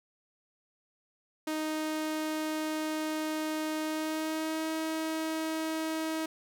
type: tone with pitch glide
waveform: sawtooth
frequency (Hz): 311.1 to 318.4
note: D#4 to D#4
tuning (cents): 0 to +40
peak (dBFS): -27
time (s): 1.47-6.26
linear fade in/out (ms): 5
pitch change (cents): +40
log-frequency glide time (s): 3.82-4.71
effects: none